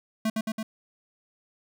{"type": "tone with echo", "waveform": "square", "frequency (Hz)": 220, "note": "A3", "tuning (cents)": 0, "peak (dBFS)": -24, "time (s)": [0.25, 0.3], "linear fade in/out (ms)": 5, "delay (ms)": 110, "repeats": 3, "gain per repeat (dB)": -2, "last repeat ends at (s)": 0.63, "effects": []}